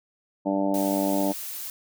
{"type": "harmonic tone", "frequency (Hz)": 98, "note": "G2", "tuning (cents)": 0, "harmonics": [2, 3, 4, 5, 6, 7, 8, 9], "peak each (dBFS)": [-29, -25, -38, -37, -28, -33, -37, -34], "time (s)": [0.45, 1.33], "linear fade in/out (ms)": 20}
{"type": "noise", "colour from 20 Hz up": "blue", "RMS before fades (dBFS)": -35, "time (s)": [0.74, 1.7], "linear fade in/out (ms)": 2}
{"effects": []}